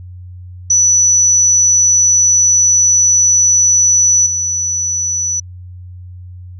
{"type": "tone with level steps", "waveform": "sine", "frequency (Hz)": 5940, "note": "F#8", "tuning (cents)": 6, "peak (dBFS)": [-7, -14], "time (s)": [0.7, 5.4], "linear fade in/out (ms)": 5, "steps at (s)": 4.26, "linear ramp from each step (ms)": 5, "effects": ["added 90 Hz sine -29 dBFS peak until 6.59 s"]}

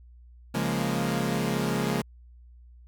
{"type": "chord", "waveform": "sawtooth", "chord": "Bb minor seventh", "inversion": "first", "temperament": "equal", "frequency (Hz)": [138.59, 174.61, 207.7, 233.1], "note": ["Db3", "F3", "Ab3", "Bb3"], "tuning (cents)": [0, 0, 0, 0], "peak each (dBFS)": -27, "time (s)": [0.54, 2.02], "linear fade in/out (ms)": 10, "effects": ["added 60 Hz sine -48 dBFS peak until 2.87 s"]}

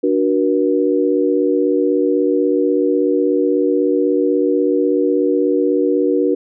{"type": "chord", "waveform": "sine", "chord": "D augmented", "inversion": "none", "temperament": "equal with one note detuned", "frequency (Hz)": [293.7, 370, 477.9], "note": ["D4", "F#4", "A#4"], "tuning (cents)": [0, 0, 43], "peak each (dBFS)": -17, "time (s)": [0.03, 6.35], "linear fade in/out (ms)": 10, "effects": []}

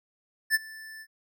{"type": "tone with ADSR envelope", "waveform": "square", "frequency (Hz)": 1760, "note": "A6", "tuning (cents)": 0, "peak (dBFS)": -19, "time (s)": [0.5, 1.07], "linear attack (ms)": 47, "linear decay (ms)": 29, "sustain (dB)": -23, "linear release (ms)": 59, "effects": []}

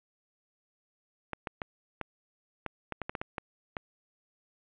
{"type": "clicks", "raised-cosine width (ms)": 0.5, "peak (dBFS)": -19, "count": 12, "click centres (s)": [1.333, 1.472, 1.618, 2.013, 2.663, 2.923, 3.017, 3.095, 3.152, 3.215, 3.382, 3.768], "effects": ["resampled to 8000 Hz", "8-bit"]}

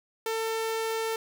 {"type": "tone", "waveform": "sawtooth", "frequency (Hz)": 447.7, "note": "A4", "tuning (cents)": 30, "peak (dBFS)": -24, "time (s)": [0.26, 1.16], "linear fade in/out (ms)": 2, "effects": []}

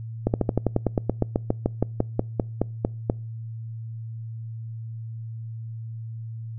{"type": "slowing click train", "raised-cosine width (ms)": 2, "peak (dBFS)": -7, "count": 21, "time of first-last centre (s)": [0.27, 3.099], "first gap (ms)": 69, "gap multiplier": 1.07, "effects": ["noise-tail reverb RT60 0.4 s tail -26 dB re dry", "added 113 Hz sine -32 dBFS peak until 6.58 s"]}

